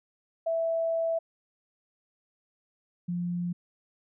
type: tone pair in turn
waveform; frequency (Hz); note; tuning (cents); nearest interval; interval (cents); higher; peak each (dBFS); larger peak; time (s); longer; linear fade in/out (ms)
sine; 659 / 175.3; E5 / F3; -1 / +7; octave + major seventh; 2292; first; -25 / -28; first; 0.46-1.19 / 3.08-3.53; first; 10
effects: none